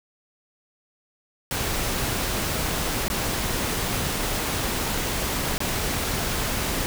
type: noise with dropouts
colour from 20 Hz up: pink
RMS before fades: -26 dBFS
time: 1.51-6.86 s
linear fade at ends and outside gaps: 0 ms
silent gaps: 3.081-3.101 / 5.58-5.604 s
effects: none